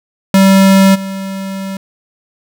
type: tone with level steps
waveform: square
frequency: 193.4 Hz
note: G3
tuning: 23 cents flat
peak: -5 / -20 dBFS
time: 0.34-1.77 s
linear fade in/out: 2 ms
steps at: 0.94 s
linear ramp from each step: 20 ms
effects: none